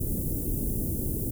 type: band-stop noise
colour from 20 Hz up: pink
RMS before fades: -29 dBFS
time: 0-1.31 s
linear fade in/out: 10 ms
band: 380 to 11000 Hz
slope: 24 dB/octave
effects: none